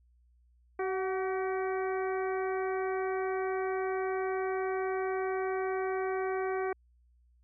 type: harmonic tone with a mistuned harmonic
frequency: 380.3 Hz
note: F#4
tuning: 48 cents sharp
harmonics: 1 / 2 / 3 / 4 / 5 / 6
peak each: -31 / -37 / -41 / -43 / -45 / -47 dBFS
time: 0.79-6.73 s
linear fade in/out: 5 ms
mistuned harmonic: 2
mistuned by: -38 cents
effects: added 60 Hz sine -62 dBFS peak until 7.43 s